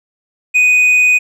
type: tone with tanh clipping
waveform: sine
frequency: 2489 Hz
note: D#7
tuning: in tune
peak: -8 dBFS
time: 0.54-1.19 s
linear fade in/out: 20 ms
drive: 4 dB
effects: none